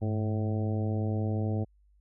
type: harmonic tone with a mistuned harmonic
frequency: 108.9 Hz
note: A2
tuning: 17 cents flat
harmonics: 1 / 2 / 3 / 4 / 5 / 6 / 7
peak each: -28 / -34 / -38 / -40 / -42 / -44 / -45 dBFS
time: 0.01-1.65 s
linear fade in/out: 20 ms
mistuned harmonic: 1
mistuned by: -91 cents
effects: added 50 Hz sine -60 dBFS peak until 2 s